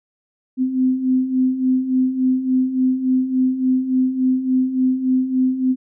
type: beating tone pair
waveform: sine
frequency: 255.2 / 258.7 Hz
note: C4 / C4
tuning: -43 / -19 cents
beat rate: 3.5 Hz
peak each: -22 / -16 dBFS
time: 0.57-5.76 s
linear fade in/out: 50 ms
effects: none